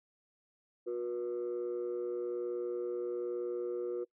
sine tone pair together, 361.7 / 482.8 Hz, F#4 / B4, -39 / -39 cents, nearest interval perfect fourth, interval 500 cents, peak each -34 / -36 dBFS, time 0.86-4.05 s, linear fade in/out 20 ms, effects noise-tail reverb RT60 0.1 s tail -24 dB re dry + tanh soft clip ceiling -30 dBFS

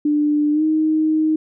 sine tone with pitch glide, 296.9 to 312.4 Hz, D4 to D#4, +19 to +7 cents, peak -14 dBFS, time 0.05-1.36 s, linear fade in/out 5 ms, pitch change +88 cents, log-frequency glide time 0.52-0.63 s, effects none

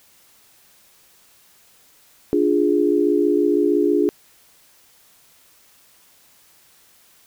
sine chord, D diminished, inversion none, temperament equal, 293.7 / 349.2 / 415.3 Hz, D4 / F4 / Ab4, 0 / 0 / 0 cents, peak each -19 dBFS, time 2.33-4.09 s, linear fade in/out 0 ms, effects white hiss -54 dBFS RMS until 7.26 s

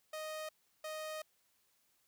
sawtooth tone bursts at uneven times, 622.3 Hz, D#5, in tune, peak -37 dBFS, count 2, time 0.13-0.49 / 0.84-1.22 s, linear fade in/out 5 ms, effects white hiss -75 dBFS RMS until 2.07 s

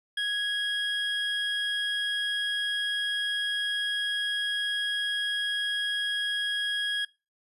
triangle tone pair together, 1661.2 / 3279 Hz, G#6 / G#7, 0 / -23 cents, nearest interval octave, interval 1177 cents, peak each -28 dBFS, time 0.17-7.05 s, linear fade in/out 5 ms, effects noise-tail reverb RT60 0.3 s tail -24 dB re dry + resampled to 32000 Hz

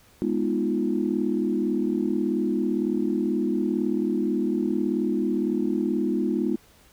sine chord, F half-diminished seventh, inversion first, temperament equal, 207.7 / 246.9 / 311.1 / 349.2 Hz, Ab3 / Cb4 / Eb4 / F4, 0 / 0 / 0 / 0 cents, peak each -27 dBFS, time 0.22-6.56 s, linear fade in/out 0 ms, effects tanh soft clip ceiling -11 dBFS + pink hiss -56 dBFS RMS until 6.92 s

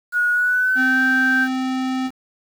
sine tone with pitch glide, 1452 to 1565.2 Hz, F#6 to G6, -33 to -3 cents, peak -15 dBFS, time 0.12-1.48 s, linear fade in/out 50 ms, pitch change +130 cents, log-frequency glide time 0.32-1 s
square tone, 259.5 Hz, C4, 14 cents flat, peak -21 dBFS, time 0.75-2.11 s, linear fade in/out 50 ms
effects low-pass 5000 Hz 12 dB/octave + 7-bit

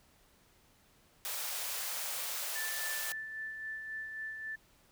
white high-pass noise, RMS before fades -38 dBFS, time 1.25-3.12 s, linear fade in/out 0 ms, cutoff 470 Hz, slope 48 dB/octave
sine tone with tremolo, 1760 Hz, A6, in tune, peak -37 dBFS, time 2.55-4.56 s, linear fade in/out 10 ms, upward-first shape sine, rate 3.7 Hz, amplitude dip 40%
effects pink hiss -66 dBFS RMS until 4.91 s

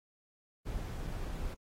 brown noise, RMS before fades -38 dBFS, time 0.65-1.55 s, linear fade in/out 20 ms, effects AAC 48 kbps

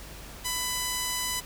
5% pulse tone, 998 Hz, B5, 18 cents sharp, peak -16 dBFS, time 0.44-1.41 s, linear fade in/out 20 ms, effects added 50 Hz sine -45 dBFS peak until 1.45 s + pink hiss -45 dBFS RMS until 1.45 s

